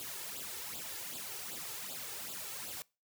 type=noise with flanger; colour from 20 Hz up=white; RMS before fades=-43 dBFS; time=0-2.82 s; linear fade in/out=0 ms; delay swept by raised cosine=0.25 to 2.35 ms; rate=2.6 Hz; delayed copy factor=+0.75; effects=noise-tail reverb RT60 0.3 s tail -24 dB re dry + high-pass 100 Hz 12 dB/octave